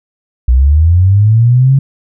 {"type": "linear sweep", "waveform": "sine", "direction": "up", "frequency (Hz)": [59, 138.59], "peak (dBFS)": -4, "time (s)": [0.48, 1.79], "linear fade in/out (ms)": 5, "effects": []}